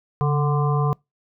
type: harmonic tone with a mistuned harmonic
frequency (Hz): 147.7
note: D3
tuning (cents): +10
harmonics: 1 / 3 / 5 / 7 / 8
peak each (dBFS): -18 / -27 / -30 / -28 / -32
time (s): 0.21-0.93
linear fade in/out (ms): 0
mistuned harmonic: 1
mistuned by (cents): -66
effects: noise-tail reverb RT60 0.2 s tail -26 dB re dry